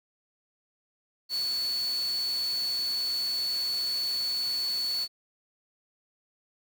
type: tone in noise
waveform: sine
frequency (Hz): 4435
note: C#8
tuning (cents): 0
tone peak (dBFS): -27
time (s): 1.29-5.08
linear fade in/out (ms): 50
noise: white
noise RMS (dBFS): -42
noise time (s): 1.29-5.08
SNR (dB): +12
effects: none